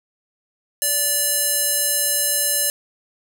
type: tone with band-pass filter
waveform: square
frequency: 581 Hz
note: D5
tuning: 19 cents flat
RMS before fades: -20 dBFS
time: 0.82-2.7 s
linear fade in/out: 0 ms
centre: 11000 Hz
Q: 1.9
effects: none